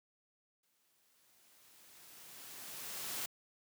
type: noise with exponential growth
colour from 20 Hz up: white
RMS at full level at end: -39 dBFS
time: 0.63-3.26 s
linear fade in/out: 5 ms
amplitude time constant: 570 ms
effects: high-pass 100 Hz 12 dB/octave